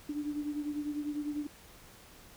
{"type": "beating tone pair", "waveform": "sine", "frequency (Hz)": [293.7, 303.7], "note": ["D4", "D#4"], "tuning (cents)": [0, -42], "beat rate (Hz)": 10, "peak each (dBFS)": [-34, -40], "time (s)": [0.09, 1.47], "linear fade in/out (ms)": 5, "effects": ["pink hiss -55 dBFS RMS until 2.36 s"]}